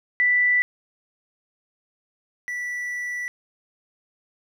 sine / triangle tone pair in turn, 1975.5 / 1961.9 Hz, B6 / B6, 0 / -12 cents, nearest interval unison, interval 12 cents, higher first, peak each -16 / -25 dBFS, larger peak first, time 0.2-0.62 / 2.48-3.28 s, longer second, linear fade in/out 0 ms, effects none

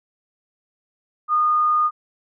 sine tone, 1225 Hz, D#6, 27 cents flat, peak -15 dBFS, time 1.28-1.91 s, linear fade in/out 50 ms, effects none

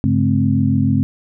sine tone cluster, 100.4 / 140.8 / 215 / 262 Hz, G2 / C#3 / A3 / C4, +42 / +27 / -40 / +2 cents, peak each -18 dBFS, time 0.04-1.03 s, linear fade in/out 0 ms, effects none

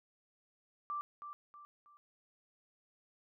sine tone with echo, 1174.7 Hz, D6, in tune, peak -36 dBFS, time 0.9-1.01 s, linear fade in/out 0 ms, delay 320 ms, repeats 3, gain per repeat -8 dB, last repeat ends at 1.97 s, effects none

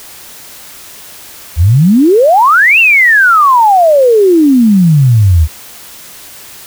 sine exponential two-way sweep, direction up then down, 73.4 to 2794 to 73.4 Hz, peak -3 dBFS, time 1.56-5.48 s, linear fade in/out 50 ms, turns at 2.79 s, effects white hiss -32 dBFS RMS until 6.66 s

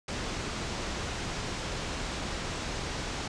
pink low-pass noise, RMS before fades -35 dBFS, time 0.08-3.28 s, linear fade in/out 5 ms, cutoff 7200 Hz, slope 24 dB/octave, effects resampled to 22050 Hz

